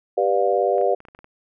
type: chord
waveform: sine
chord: G dominant seventh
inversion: none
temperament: just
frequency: 392 / 490 / 588 / 705.6 Hz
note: G4 / B4 / D5 / F5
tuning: 0 / -14 / +2 / +18 cents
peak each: -22 dBFS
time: 0.17-0.95 s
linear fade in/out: 10 ms
type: clicks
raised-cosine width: 0.5 ms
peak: -29 dBFS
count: 8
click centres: 0.782 / 0.813 / 1.004 / 1.052 / 1.085 / 1.149 / 1.19 / 1.244 s
effects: none